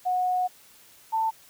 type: tone pair in turn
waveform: sine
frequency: 731 / 890.5 Hz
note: F#5 / A5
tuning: -21 / +21 cents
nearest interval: minor third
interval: 342 cents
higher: second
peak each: -22 dBFS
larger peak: neither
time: 0.05-0.48 / 1.12-1.31 s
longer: first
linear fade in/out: 20 ms
effects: white hiss -54 dBFS RMS until 1.49 s